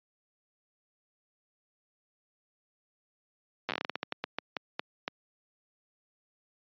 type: slowing click train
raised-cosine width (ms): 0.3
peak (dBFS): -15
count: 18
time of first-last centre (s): 3.69-5.079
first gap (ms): 8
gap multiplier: 1.25
effects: high-pass 200 Hz 12 dB/octave + resampled to 11025 Hz